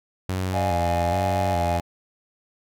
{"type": "tone with vibrato", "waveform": "sawtooth", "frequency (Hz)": 89.4, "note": "F2", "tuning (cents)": 41, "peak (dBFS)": -20, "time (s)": [0.29, 1.8], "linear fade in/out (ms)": 0, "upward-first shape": "square", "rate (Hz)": 1.2, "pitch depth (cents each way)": 71}
{"type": "chord", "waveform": "triangle", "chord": "D diminished", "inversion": "none", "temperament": "equal with one note detuned", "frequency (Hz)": [600, 698.5, 830.6], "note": ["D5", "F5", "Ab5"], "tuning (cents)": [37, 0, 0], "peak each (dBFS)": -25, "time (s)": [0.52, 1.81], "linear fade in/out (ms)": 50}
{"effects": []}